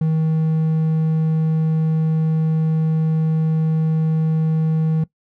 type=tone; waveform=triangle; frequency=158.9 Hz; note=D#3; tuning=37 cents sharp; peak=-13 dBFS; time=0.01-5.04 s; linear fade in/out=5 ms; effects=noise-tail reverb RT60 0.1 s tail -20 dB re dry